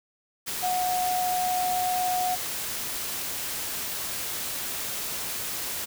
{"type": "tone in noise", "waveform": "sine", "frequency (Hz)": 730, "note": "F#5", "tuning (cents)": -24, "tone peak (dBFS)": -24, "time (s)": [0.62, 2.36], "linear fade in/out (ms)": 20, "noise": "white", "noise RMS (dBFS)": -32, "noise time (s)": [0.46, 5.86], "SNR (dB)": 5, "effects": []}